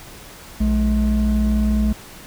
triangle tone pair together, 59.77 / 213 Hz, A#1 / G#3, +44 / +44 cents, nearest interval octave + minor seventh, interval 2200 cents, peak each -15 dBFS, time 0.6-1.93 s, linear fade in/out 10 ms, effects tanh soft clip ceiling -8 dBFS + pink hiss -40 dBFS RMS until 2.26 s

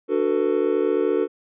triangle chord, B minor seventh, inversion first, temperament just, 296.3 / 370.4 / 444.5 / 493.9 Hz, D4 / F#4 / A4 / B4, +15 / +2 / +18 / 0 cents, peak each -24 / -21 / -20 / -25 dBFS, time 0.08-1.28 s, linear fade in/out 50 ms, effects resampled to 8000 Hz

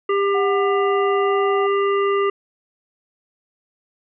harmonic tone, 398.6 Hz, G4, 29 cents sharp, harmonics 1 / 3 / 5 / 7, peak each -17 / -22 / -30 / -34 dBFS, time 0.09-2.3 s, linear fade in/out 5 ms
sine tone with pitch glide, 740 to 754.7 Hz, F#5 to F#5, 0 to +34 cents, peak -25 dBFS, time 0.34-1.67 s, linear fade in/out 10 ms, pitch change +34 cents, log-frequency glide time 1.22-1.34 s
effects none

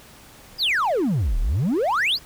triangle exponential two-way sweep, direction down then up, 5230 to 32.79 to 5230 Hz, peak -16 dBFS, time 0.58-2.19 s, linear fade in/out 50 ms, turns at 1.39 s, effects tanh soft clip ceiling -12 dBFS + pink hiss -47 dBFS RMS until 2.25 s

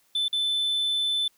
sine tone with dropouts, 3520 Hz, A7, in tune, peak -20 dBFS, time 0.15-1.28 s, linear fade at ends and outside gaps 5 ms, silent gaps 0.282-0.328 s, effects tanh soft clip ceiling -22 dBFS + white hiss -65 dBFS RMS until 1.37 s

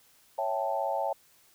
sine chord, A dominant seventh, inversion first, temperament equal, 554.4 / 659.3 / 784 / 880 Hz, C#5 / E5 / G5 / A5, 0 / 0 / 0 / 0 cents, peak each -33 dBFS, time 0.38-1.13 s, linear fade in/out 5 ms, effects white hiss -62 dBFS RMS until 1.54 s

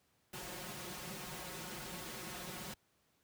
pink noise with comb filter, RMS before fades -45 dBFS, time 0.33-2.74 s, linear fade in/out 5 ms, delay 5.5 ms, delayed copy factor +1, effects pink hiss -75 dBFS RMS until 3.23 s + high-pass 80 Hz 12 dB/octave

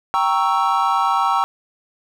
triangle chord, G diminished seventh, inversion none, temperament equal, 784 / 932.3 / 1108.7 / 1318.5 Hz, G5 / Bb5 / Db6 / Fb6, 0 / 0 / 0 / 0 cents, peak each -19 dBFS, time 0.14-1.44 s, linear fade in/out 0 ms, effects none

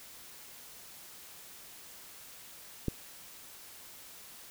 click, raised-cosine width 3 ms, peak -17 dBFS, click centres 2.883 s, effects white hiss -51 dBFS RMS until 4.5 s

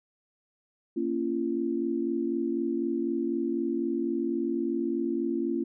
sine chord, Bb minor, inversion none, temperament equal with one note detuned, 233.1 / 277.2 / 341.1 Hz, Bb3 / Db4 / F4, 0 / 0 / -41 cents, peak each -32 / -31 / -29 dBFS, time 0.96-5.64 s, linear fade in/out 10 ms, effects none

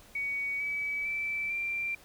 sine tone with pitch steps, 2250 / 2287 / 2324 / 2362 Hz, C#7 / D7 / D7 / D7, +25 / -47 / -19 / +9 cents, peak -30 dBFS, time 0.15-1.95 s, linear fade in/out 5 ms, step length 450 ms, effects pink hiss -56 dBFS RMS until 2.04 s

